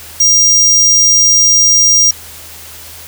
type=tone; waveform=square; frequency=5700 Hz; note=F8; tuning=34 cents sharp; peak=-6 dBFS; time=0.2-2.11 s; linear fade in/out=5 ms; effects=added 81 Hz sine -40 dBFS peak until 3.07 s + white hiss -32 dBFS RMS until 3.07 s